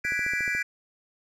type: chord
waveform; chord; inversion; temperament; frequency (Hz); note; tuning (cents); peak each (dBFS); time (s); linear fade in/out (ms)
triangle; G# half-diminished seventh; third; equal; 1480 / 1661.2 / 1975.5 / 2349; F#6 / G#6 / B6 / D7; 0 / 0 / 0 / 0; -33 / -29 / -29 / -28; 0.04-0.63; 10
type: click train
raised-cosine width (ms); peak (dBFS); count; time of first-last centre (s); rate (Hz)
2; -27; 8; 0.05-0.55; 14
effects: none